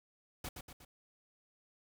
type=noise with echo; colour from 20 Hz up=pink; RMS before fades=-42 dBFS; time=0.44-0.49 s; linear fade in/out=5 ms; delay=120 ms; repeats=3; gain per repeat=-5 dB; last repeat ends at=0.85 s; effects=none